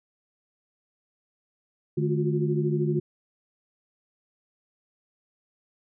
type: tone cluster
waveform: sine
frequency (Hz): 150.3 / 216.3 / 353.4 / 366.3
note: D3 / A3 / F4 / F#4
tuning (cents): +40 / -29 / +21 / -17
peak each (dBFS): -25 / -31 / -28 / -31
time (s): 1.97-3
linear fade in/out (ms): 10
effects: none